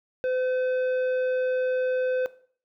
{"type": "tone with tanh clipping", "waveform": "sine", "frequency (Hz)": 510, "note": "C5", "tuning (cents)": -44, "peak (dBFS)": -25, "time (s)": [0.24, 2.26], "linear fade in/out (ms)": 0, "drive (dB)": 9, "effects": ["noise-tail reverb RT60 0.5 s tail -17 dB re dry"]}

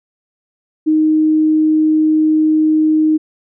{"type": "tone", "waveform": "sine", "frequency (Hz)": 311.1, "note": "D#4", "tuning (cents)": 0, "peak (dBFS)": -9, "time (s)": [0.86, 3.18], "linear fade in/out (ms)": 20, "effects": []}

